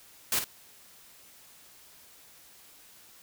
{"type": "noise with echo", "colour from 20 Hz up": "white", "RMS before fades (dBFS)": -27, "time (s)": [0.32, 0.39], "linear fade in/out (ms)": 2, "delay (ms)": 52, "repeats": 1, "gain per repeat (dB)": -8, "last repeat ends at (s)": 0.442, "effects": ["white hiss -55 dBFS RMS until 3.22 s"]}